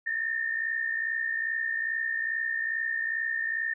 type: tone pair together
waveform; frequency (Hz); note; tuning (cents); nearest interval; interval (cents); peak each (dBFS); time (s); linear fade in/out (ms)
sine; 1759 / 1821.4; A6 / A#6; -1 / -41; minor second; 60; -34 / -28; 0.06-3.74; 10
effects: none